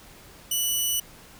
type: tone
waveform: 10% pulse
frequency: 2960 Hz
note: F#7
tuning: in tune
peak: -15 dBFS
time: 0.51-1 s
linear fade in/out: 5 ms
effects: pink hiss -49 dBFS RMS until 1.39 s